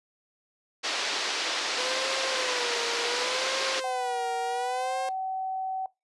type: band-pass noise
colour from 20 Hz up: white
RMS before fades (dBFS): -30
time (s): 0.83-3.81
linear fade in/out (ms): 20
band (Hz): 330 to 5300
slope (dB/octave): 24
type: tone with vibrato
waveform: sawtooth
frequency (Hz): 500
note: B4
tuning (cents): +21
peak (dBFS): -28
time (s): 1.78-5.09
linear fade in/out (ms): 2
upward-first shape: sine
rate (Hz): 0.68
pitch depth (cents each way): 110
type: tone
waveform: sine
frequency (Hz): 759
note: F#5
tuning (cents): +44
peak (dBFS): -29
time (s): 3.84-5.86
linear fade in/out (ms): 2
effects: noise-tail reverb RT60 0.2 s tail -21 dB re dry + resampled to 24000 Hz